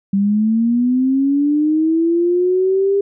sine linear sweep, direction up, 194.5 to 401.9 Hz, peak -12 dBFS, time 0.13-3.01 s, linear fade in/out 5 ms, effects none

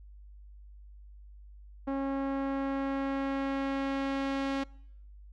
sawtooth tone with low-pass filter sweep, 273 Hz, C#4, 26 cents flat, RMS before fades -32 dBFS, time 1.87-4.64 s, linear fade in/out 10 ms, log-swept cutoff 1100 to 4000 Hz, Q 0.78, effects noise-tail reverb RT60 0.8 s tail -25 dB re dry + added 50 Hz sine -48 dBFS peak until 5.32 s

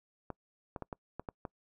clicks, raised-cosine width 1 ms, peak -25 dBFS, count 7, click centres 0.303 / 0.762 / 0.823 / 0.928 / 1.196 / 1.288 / 1.452 s, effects noise-tail reverb RT60 0.1 s tail -26 dB re dry

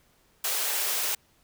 white high-pass noise, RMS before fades -28 dBFS, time 0.44-1.15 s, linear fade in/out 5 ms, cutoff 410 Hz, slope 24 dB/octave, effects pink hiss -64 dBFS RMS until 1.43 s

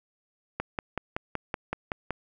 click train, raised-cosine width 0.5 ms, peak -14 dBFS, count 9, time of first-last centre 0.6-2.107 s, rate 5.31 Hz, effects none

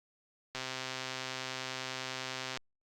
click train, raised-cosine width 0.2 ms, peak -20 dBFS, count 264, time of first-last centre 0.55-2.573 s, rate 130 Hz, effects Opus 48 kbps

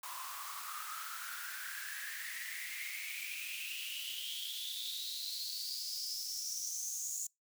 white noise with high-pass filter sweep, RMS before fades -42 dBFS, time 0.03-7.27 s, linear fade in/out 5 ms, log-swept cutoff 1000 to 7000 Hz, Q 9.6, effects noise-tail reverb RT60 0.2 s tail -26 dB re dry

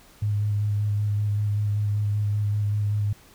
sine tone with vibrato, 103.83 Hz, G#2, in tune, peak -21 dBFS, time 0.22-3.13 s, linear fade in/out 5 ms, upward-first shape square, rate 5.2 Hz, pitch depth 14 cents each way, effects pink hiss -53 dBFS RMS until 3.34 s

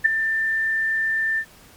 sine tone with ADSR envelope, 1784 Hz, A6, 23 cents sharp, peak -8 dBFS, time 0.04-1.45 s, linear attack 19 ms, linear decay 4 ms, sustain -11 dB, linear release 67 ms, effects pink hiss -49 dBFS RMS until 1.76 s + MP3 96 kbps

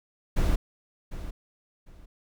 brown noise with echo, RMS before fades -22 dBFS, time 0.36-0.56 s, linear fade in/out 10 ms, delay 750 ms, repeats 2, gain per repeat -13 dB, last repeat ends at 2.06 s, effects none

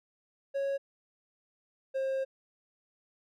triangle tone pair in turn, 552 / 533.8 Hz, C#5 / C5, -7 / +35 cents, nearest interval minor second, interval 58 cents, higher first, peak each -27 dBFS, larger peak neither, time 0.54-0.78 / 1.94-2.25 s, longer second, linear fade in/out 20 ms, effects none

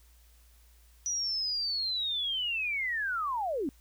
sine linear sweep, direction down, 5890 to 246.9 Hz, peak -29 dBFS, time 1.06-3.69 s, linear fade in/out 0 ms, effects added 58 Hz sine -57 dBFS peak until 3.8 s + white hiss -65 dBFS RMS until 3.8 s

